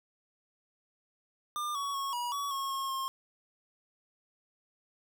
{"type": "tone with pitch steps", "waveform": "square", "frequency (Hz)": [1200, 1122, 1099, 965, 1130, 1091, 1083, 1071], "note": ["D6", "C#6", "C#6", "B5", "C#6", "C#6", "C#6", "C6"], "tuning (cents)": [37, 21, -15, -40, 33, -28, -41, 40], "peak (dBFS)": -33, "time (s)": [1.56, 3.08], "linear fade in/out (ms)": 0, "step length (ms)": 190, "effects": []}